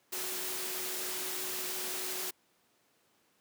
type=tone in noise; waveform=sine; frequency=370 Hz; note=F#4; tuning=in tune; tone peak=-46 dBFS; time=0.12-2.31 s; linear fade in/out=10 ms; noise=white; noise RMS=-37 dBFS; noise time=0.12-2.31 s; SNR=-12 dB; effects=pink hiss -70 dBFS RMS until 3.4 s + high-pass 200 Hz 12 dB/octave